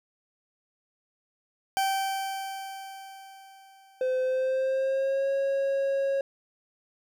40% pulse tone with exponential decay, 776 Hz, G5, 18 cents flat, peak -22 dBFS, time 1.77-4.49 s, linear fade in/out 0 ms, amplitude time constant 590 ms
triangle tone with pitch glide, 514 to 547.7 Hz, C5 to C#5, -31 to -21 cents, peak -22 dBFS, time 4.01-6.21 s, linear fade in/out 2 ms, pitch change +110 cents, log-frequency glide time 4.22-5.3 s
effects none

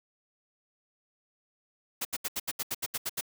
white noise bursts, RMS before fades -32 dBFS, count 11, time 2.01-3.211 s, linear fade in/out 10 ms, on 41 ms, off 75 ms, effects none

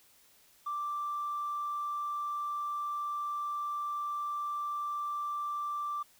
triangle tone, 1174.7 Hz, D6, in tune, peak -29 dBFS, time 0.66-6.03 s, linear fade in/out 10 ms, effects tanh soft clip ceiling -30 dBFS + white hiss -63 dBFS RMS until 6.19 s

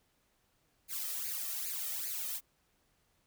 blue noise with flanger, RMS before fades -38 dBFS, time 0.88-2.41 s, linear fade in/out 50 ms, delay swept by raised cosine 0.44 to 1.64 ms, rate 2.5 Hz, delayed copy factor +0.75, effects pink hiss -74 dBFS RMS until 3.26 s

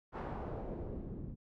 pink noise with low-pass filter sweep, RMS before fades -42 dBFS, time 0.12-1.36 s, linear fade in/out 50 ms, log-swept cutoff 1200 to 210 Hz, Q 1.2, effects none

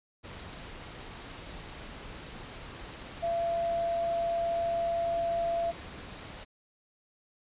sine tone in noise, 678 Hz, E5, 49 cents sharp, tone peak -27 dBFS, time 3.22-5.72 s, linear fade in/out 20 ms, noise pink, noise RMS -44 dBFS, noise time 0.23-6.45 s, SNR +14 dB, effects resampled to 8000 Hz

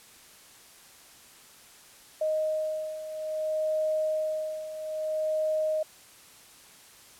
sine beating tone pair, 622.3 / 622.9 Hz, D#5 / D#5, 0 / +2 cents, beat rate 0.6 Hz, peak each -33 / -28 dBFS, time 2.21-5.83 s, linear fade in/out 5 ms, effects white hiss -53 dBFS RMS until 7.19 s + low-pass 12000 Hz 12 dB/octave

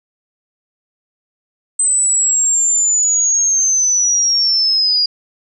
sine linear sweep, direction down, 8170 to 4831 Hz, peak -11 dBFS, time 1.79-5.06 s, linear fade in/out 5 ms, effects none

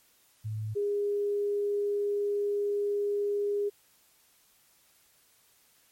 sine tone pair in turn, 108.2 / 408.5 Hz, A2 / G#4, -29 / -29 cents, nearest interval octave + major seventh, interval 2300 cents, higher second, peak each -31 / -26 dBFS, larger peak second, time 0.44-0.75 / 0.75-3.7 s, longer second, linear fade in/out 20 ms, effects white hiss -64 dBFS RMS until 5.91 s + MP3 64 kbps

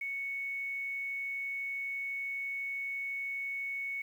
sine tone, 2217 Hz, C#7, in tune, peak -34 dBFS, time 0.01-4.02 s, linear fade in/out 5 ms, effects 10-bit

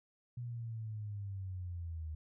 sine linear sweep, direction down, 122.4 to 76.8 Hz, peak -39 dBFS, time 0.37-2.15 s, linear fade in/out 5 ms, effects none

